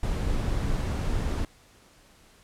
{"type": "noise", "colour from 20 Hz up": "brown", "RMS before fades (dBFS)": -27, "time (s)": [0.03, 1.45], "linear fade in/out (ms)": 2, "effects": ["pink hiss -57 dBFS RMS until 2.43 s", "low-pass 11000 Hz 12 dB/octave"]}